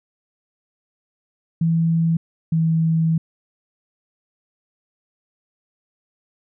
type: tone pair in turn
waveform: sine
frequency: 164.81 / 162.26 Hz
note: E3 / E3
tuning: 0 / -27 cents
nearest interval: unison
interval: 27 cents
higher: first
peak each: -15 dBFS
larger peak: neither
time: 1.61-2.17 / 2.52-3.18 s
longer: second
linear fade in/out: 5 ms
effects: none